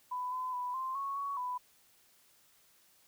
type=tone with pitch steps; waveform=sine; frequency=997 / 1016 / 990 / 1045 / 1105 / 1119 / 995 Hz; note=B5 / B5 / B5 / C6 / C#6 / C#6 / B5; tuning=+16 / +49 / +4 / -2 / -6 / +16 / +13 cents; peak=-34 dBFS; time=0.11-1.58 s; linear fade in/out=10 ms; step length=210 ms; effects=white hiss -66 dBFS RMS until 3.07 s